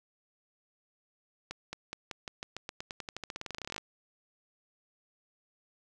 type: accelerating click train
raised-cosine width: 0.2 ms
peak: -21 dBFS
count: 29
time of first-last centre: 1.51-3.78 s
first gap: 220 ms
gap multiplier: 0.91
effects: none